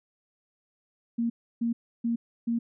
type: tone bursts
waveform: sine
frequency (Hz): 233.1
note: A#3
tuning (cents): 0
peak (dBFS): -24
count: 4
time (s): 1.18-2.59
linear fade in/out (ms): 10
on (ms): 120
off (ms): 310
effects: none